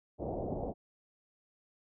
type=low-pass noise; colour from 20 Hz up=white; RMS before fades=-37 dBFS; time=0.18-0.74 s; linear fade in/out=50 ms; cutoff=740 Hz; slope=48 dB/octave; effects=none